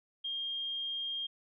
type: tone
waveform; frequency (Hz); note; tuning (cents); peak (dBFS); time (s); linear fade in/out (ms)
sine; 3218; G7; +45; -34; 0.24-1.27; 10
effects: none